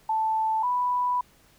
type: tone pair in turn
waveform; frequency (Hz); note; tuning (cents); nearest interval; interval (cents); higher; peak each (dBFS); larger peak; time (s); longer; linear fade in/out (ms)
sine; 880 / 987.8; A5 / B5; 0 / 0; major second; 200; second; -22; neither; 0.09-0.63 / 0.63-1.21; second; 5
effects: pink hiss -59 dBFS RMS until 1.58 s